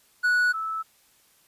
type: tone pair in turn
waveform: triangle / sine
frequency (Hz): 1470 / 1309.6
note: F#6 / E6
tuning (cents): -12 / -12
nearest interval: major second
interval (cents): 200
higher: first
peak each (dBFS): -17 / -27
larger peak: first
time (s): 0.23-0.53 / 0.53-0.83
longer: neither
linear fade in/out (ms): 20
effects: white hiss -61 dBFS RMS until 1.47 s + resampled to 32000 Hz